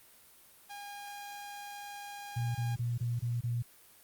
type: tone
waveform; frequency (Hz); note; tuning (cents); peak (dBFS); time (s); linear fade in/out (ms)
sawtooth; 813; G#5; -37; -39; 0.69-2.76; 20
type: tone bursts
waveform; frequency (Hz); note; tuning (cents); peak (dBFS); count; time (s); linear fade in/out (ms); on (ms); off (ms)
sine; 119.4; A#2; +42; -30; 6; 2.36-3.625; 10; 190; 25
effects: white hiss -59 dBFS RMS until 4.03 s + Opus 32 kbps